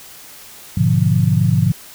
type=chord; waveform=sine; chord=G# diminished seventh; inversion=none; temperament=equal; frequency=103.83 / 123.47 / 146.83 / 174.61 Hz; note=G#2 / B2 / D3 / F3; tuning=0 / 0 / 0 / 0 cents; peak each=-17 dBFS; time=0.77-1.72 s; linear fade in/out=5 ms; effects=white hiss -39 dBFS RMS until 1.94 s